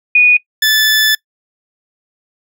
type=tone pair in turn; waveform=sine / 20% pulse; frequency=2466 / 1743.7 Hz; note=D#7 / A6; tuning=-16 / -16 cents; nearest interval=tritone; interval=600 cents; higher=first; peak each=-4 dBFS; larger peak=neither; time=0.15-0.37 / 0.62-1.15 s; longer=second; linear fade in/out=5 ms; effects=noise-tail reverb RT60 0.1 s tail -22 dB re dry